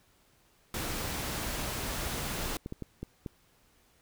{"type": "noise", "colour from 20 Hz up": "pink", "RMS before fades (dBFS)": -35, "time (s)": [0.74, 2.57], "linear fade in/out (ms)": 2}
{"type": "clicks", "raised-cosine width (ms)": 3, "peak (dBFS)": -24, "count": 6, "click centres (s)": [2.46, 2.661, 2.724, 2.823, 3.03, 3.262]}
{"effects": ["pink hiss -66 dBFS RMS until 4.01 s"]}